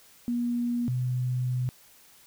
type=tone pair in turn; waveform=sine; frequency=239.9 / 125.77 Hz; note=A#3 / B2; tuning=+50 / +32 cents; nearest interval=major seventh; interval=1118 cents; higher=first; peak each=-25 dBFS; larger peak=neither; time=0.28-0.88 / 0.88-1.69 s; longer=second; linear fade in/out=0 ms; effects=white hiss -56 dBFS RMS until 2.26 s